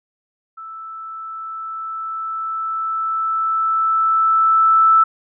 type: tone with level ramp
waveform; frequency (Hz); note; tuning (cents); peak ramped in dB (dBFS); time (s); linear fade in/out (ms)
sine; 1318.5; E6; 0; -31 to -8; 0.57-5.04; 10
effects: none